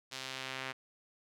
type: tone with band-pass filter sweep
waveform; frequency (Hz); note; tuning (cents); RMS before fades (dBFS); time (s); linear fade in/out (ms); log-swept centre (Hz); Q
sawtooth; 131.8; C3; +13; -42; 0.11-0.73; 20; 4500 to 2100; 1.1
effects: none